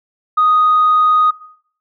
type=tone; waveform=sine; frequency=1244.5 Hz; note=D#6; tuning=in tune; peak=-8 dBFS; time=0.37-1.31 s; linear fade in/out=10 ms; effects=noise-tail reverb RT60 0.6 s tail -18 dB re dry + tanh soft clip ceiling -5 dBFS